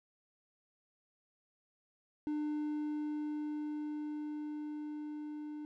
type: tone with level ramp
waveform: triangle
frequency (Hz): 300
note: D4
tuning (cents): +37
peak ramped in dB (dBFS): -31 to -39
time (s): 2.27-5.65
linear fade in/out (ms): 0
effects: none